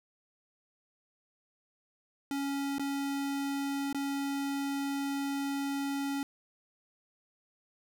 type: tone with dropouts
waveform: square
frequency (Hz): 278.5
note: C#4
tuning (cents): +8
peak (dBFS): -32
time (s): 2.31-6.23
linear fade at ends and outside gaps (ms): 1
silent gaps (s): 2.783-2.795 / 3.928-3.946
effects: none